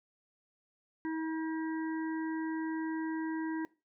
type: harmonic tone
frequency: 319.9 Hz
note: D#4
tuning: 48 cents sharp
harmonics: 1 / 3 / 5 / 6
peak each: -33 / -43 / -47 / -49 dBFS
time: 1.05-3.65 s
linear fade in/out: 0 ms
effects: noise-tail reverb RT60 0.3 s tail -21 dB re dry